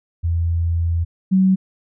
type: tone pair in turn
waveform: sine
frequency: 84.2 / 189.02 Hz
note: E2 / F#3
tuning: +37 / +37 cents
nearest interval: octave + major second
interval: 1400 cents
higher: second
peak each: -16 / -11 dBFS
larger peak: second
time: 0.23-1.05 / 1.31-1.56 s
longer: first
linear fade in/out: 20 ms
effects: none